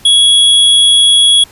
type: tone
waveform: square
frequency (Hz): 3344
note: G#7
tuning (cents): +11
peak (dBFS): -5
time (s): 0.05-1.44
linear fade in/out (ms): 5
effects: pink hiss -40 dBFS RMS until 1.51 s + resampled to 32000 Hz